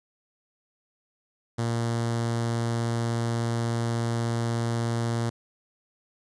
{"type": "tone with notch filter", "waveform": "sawtooth", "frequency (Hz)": 116.54, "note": "A#2", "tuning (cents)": 0, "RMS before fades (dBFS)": -27, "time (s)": [1.58, 5.3], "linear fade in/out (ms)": 10, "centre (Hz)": 2500, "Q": 1.9, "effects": ["resampled to 22050 Hz", "10-bit"]}